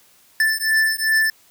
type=beating tone pair; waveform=square; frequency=1760 / 1762.6 Hz; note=A6 / A6; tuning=0 / +3 cents; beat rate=2.6 Hz; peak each=-20 dBFS; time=0.4-1.3 s; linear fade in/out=2 ms; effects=white hiss -54 dBFS RMS until 1.5 s